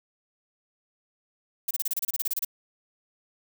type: noise bursts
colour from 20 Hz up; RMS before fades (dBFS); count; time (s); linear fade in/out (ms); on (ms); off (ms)
violet; -27; 14; 1.68-2.449; 5; 28; 29
effects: none